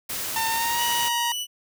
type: noise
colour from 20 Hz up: white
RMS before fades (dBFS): -30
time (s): 0.09-1.09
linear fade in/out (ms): 10
type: tone with pitch glide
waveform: sawtooth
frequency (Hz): 904 to 944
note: A5 to A#5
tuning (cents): +47 to +22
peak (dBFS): -20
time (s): 0.36-1.32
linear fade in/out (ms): 2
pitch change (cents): +75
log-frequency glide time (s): 0.49-0.78
type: tone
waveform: sawtooth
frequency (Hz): 2960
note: F#7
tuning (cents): 0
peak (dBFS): -24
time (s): 0.76-1.47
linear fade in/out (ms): 50
effects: none